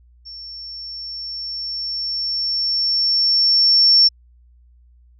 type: tone with level ramp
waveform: sine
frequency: 5440 Hz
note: F8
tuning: 46 cents flat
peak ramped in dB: -33 to -8 dBFS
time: 0.25-4.09 s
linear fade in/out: 20 ms
effects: added 60 Hz sine -48 dBFS peak until 5.19 s